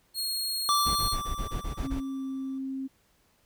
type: tone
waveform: sawtooth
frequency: 4281 Hz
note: C8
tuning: 39 cents sharp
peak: -26 dBFS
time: 0.14-1.17 s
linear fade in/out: 50 ms
type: tone with exponential decay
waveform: square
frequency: 1168 Hz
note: D6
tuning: 10 cents flat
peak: -22 dBFS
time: 0.69-2.58 s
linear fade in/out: 0 ms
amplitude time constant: 410 ms
type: noise bursts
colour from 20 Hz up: brown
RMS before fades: -32 dBFS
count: 9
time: 0.85-2.008 s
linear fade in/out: 20 ms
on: 110 ms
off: 21 ms
type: tone with pitch glide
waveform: sine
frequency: 270 to 266.9 Hz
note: C#4 to C4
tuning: -45 to +35 cents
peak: -31 dBFS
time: 1.82-2.88 s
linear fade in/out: 20 ms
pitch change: -20 cents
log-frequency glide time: 2.09-2.23 s
effects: pink hiss -67 dBFS RMS until 3.45 s